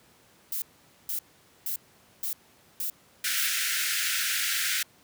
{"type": "noise bursts", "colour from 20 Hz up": "violet", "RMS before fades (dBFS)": -31, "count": 6, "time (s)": [0.52, 3.47], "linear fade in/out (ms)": 2, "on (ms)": 100, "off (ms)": 470}
{"type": "high-pass noise", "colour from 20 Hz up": "pink", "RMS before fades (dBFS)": -28, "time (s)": [3.24, 4.83], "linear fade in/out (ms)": 5, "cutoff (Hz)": 1400, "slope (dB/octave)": 96}
{"effects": ["pink hiss -59 dBFS RMS until 5.03 s", "high-pass 100 Hz 12 dB/octave"]}